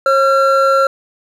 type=tone pair together; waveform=triangle; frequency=541.3 / 1364 Hz; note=C#5 / F6; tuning=-41 / -41 cents; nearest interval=octave + major third; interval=1600 cents; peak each=-10 dBFS; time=0.06-0.87 s; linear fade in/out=2 ms; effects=none